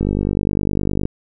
click train, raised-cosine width 3 ms, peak -6 dBFS, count 53, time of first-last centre 0.01-1.054 s, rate 49.8 Hz, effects none

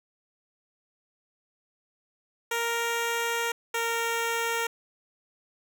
10% pulse tone pair in turn, 466.1 / 462.3 Hz, A#4 / A#4, 0 / -14 cents, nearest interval unison, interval 14 cents, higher first, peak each -18 dBFS, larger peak neither, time 2.51-3.52 / 3.74-4.67 s, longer first, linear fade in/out 5 ms, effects none

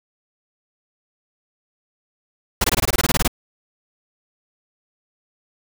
pink noise bursts, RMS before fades -17 dBFS, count 13, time 2.61-3.278 s, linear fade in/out 5 ms, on 32 ms, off 21 ms, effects none

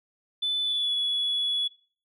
sine tone with pitch glide, 3500 to 3393 Hz, A7 to G#7, -10 to +36 cents, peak -23 dBFS, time 0.42-1.68 s, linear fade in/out 10 ms, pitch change -54 cents, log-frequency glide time 0.62-0.95 s, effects noise-tail reverb RT60 0.4 s tail -18 dB re dry + tanh soft clip ceiling -20 dBFS

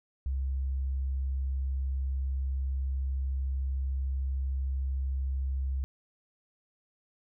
sine tone, 66.7 Hz, C2, 34 cents sharp, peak -28 dBFS, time 0.26-5.84 s, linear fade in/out 0 ms, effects none

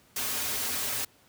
white noise with comb filter, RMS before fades -31 dBFS, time 0.16-1.05 s, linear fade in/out 5 ms, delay 5.9 ms, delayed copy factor -0.85, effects pink hiss -61 dBFS RMS until 1.28 s + high-pass 60 Hz 12 dB/octave

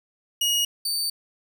sawtooth tone pair in turn, 2884 / 4578 Hz, F#7 / D8, -45 / -45 cents, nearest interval minor sixth, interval 800 cents, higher second, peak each -17 / -21 dBFS, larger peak first, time 0.41-0.65 / 0.85-1.1 s, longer second, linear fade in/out 5 ms, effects none

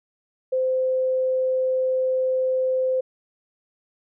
sine tone, 517 Hz, C5, 21 cents flat, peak -19 dBFS, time 0.52-3.01 s, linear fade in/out 10 ms, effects none

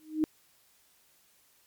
sine tone with exponential growth, 310.9 Hz, D#4, 1 cent flat, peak -20 dBFS, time 0-0.24 s, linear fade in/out 0 ms, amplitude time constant 51 ms, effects white hiss -65 dBFS RMS until 1.66 s + MP3 96 kbps

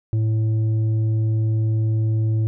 triangle tone with tanh clipping, 110 Hz, A2, in tune, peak -18 dBFS, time 0.13-2.47 s, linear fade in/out 0 ms, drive 10 dB, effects none

